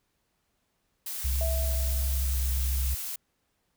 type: noise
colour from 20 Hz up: blue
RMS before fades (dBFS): -35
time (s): 1.06-3.16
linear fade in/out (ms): 5
type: tone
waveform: sine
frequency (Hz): 65.41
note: C2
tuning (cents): 0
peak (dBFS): -25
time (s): 1.24-2.95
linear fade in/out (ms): 10
type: tone with exponential decay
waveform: sine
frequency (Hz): 654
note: E5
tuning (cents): -14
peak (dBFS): -30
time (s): 1.41-2.66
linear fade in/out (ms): 1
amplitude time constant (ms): 270
effects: pink hiss -75 dBFS RMS until 3.76 s